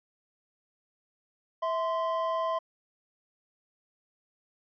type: tone pair together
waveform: triangle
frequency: 653 / 1037.4 Hz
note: E5 / C6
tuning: -17 / -15 cents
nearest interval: minor sixth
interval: 802 cents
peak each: -28 dBFS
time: 1.62-2.59 s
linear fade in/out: 10 ms
effects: resampled to 11025 Hz